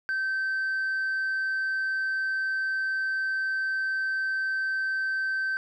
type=tone with tanh clipping; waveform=sine; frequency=1549 Hz; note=G6; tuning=21 cents flat; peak=-26 dBFS; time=0.09-5.57 s; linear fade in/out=0 ms; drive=1 dB; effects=none

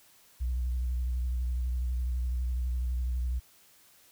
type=tone with vibrato; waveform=sine; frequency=61.74 Hz; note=B1; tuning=in tune; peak=-26 dBFS; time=0.4-3.4 s; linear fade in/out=20 ms; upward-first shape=triangle; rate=12 Hz; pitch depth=64 cents each way; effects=tanh soft clip ceiling -25 dBFS + white hiss -60 dBFS RMS until 4.11 s

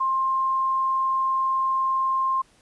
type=tone; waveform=sine; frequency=1058 Hz; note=C6; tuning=19 cents sharp; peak=-20 dBFS; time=0-2.42 s; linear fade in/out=10 ms; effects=pink hiss -59 dBFS RMS until 2.61 s + resampled to 24000 Hz

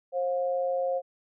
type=tone pair together; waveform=sine; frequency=533 / 711.5 Hz; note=C5 / F5; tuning=+32 / +32 cents; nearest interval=perfect fourth; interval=500 cents; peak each=-26 / -32 dBFS; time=0.12-1.02 s; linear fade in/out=50 ms; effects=none

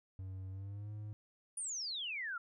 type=tone with pitch glide; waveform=triangle; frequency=94.6 to 105.57 Hz; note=F#2 to G#2; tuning=+39 to +29 cents; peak=-40 dBFS; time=0.19-1.13 s; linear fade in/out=0 ms; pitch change=+190 cents; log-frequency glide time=0.5-0.91 s
type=exponential sweep; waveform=sine; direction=down; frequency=9770 to 1338 Hz; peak=-38 dBFS; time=1.57-2.38 s; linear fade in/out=5 ms
effects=none

